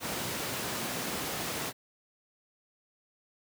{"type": "high-pass noise", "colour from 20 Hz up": "pink", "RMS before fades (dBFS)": -35, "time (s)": [0, 1.73], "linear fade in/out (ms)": 50, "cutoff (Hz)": 150, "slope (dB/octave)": 12, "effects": []}